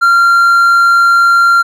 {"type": "tone", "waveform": "triangle", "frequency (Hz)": 1382, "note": "F6", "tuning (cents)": -19, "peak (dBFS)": -3, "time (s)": [0.01, 1.63], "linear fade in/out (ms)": 20, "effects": []}